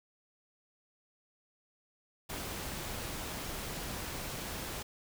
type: noise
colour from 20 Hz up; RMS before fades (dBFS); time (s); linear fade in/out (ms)
pink; -40; 2.29-4.83; 10
effects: none